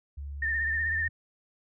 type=tone with pitch glide; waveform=sine; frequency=70.8 to 80.86 Hz; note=C#2 to E2; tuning=+37 to -33 cents; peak=-35 dBFS; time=0.17-1.09 s; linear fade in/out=10 ms; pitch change=+230 cents; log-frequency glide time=0.6-0.95 s
type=tone with vibrato; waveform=sine; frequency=1810 Hz; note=A6; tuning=48 cents sharp; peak=-26 dBFS; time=0.42-1.08 s; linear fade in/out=5 ms; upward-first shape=triangle; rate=16 Hz; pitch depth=56 cents each way
effects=none